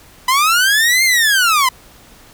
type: linear two-way sweep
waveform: sawtooth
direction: up then down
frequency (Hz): 990 to 2136 to 990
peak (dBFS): -7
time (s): 0.28-1.69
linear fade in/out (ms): 5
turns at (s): 1.04
effects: pink hiss -44 dBFS RMS until 2.33 s